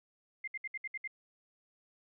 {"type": "tone bursts", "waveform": "sine", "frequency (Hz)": 2096, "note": "C7", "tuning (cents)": 2, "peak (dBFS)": -36, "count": 7, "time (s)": [0.44, 1.076], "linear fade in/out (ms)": 5, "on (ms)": 36, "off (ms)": 64, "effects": []}